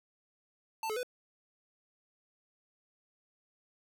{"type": "tone with pitch steps", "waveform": "square", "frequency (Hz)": [889, 430.9, 497.7], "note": ["A5", "A4", "B4"], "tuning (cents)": [18, -36, 13], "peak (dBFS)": -34, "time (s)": [0.83, 1.031], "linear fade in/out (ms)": 2, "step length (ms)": 67, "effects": []}